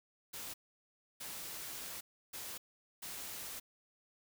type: noise bursts at uneven times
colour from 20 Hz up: white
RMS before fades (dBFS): -45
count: 4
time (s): 0.33-0.54 / 1.2-2.01 / 2.33-2.58 / 3.02-3.6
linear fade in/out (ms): 10
effects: none